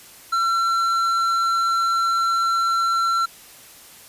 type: tone with tanh clipping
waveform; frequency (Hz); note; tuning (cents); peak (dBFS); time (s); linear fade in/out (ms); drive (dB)
sine; 1354; E6; +46; -19; 0.32-3.26; 10; 9
effects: white hiss -45 dBFS RMS until 4.08 s + resampled to 32000 Hz